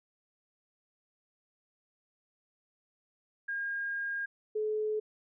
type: tone pair in turn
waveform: sine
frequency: 1619 / 428.8 Hz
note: G#6 / A4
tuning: -45 / -45 cents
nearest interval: octave + major seventh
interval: 2300 cents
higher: first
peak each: -32 / -29 dBFS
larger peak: second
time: 3.48-4.26 / 4.55-5 s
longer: first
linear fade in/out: 10 ms
effects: none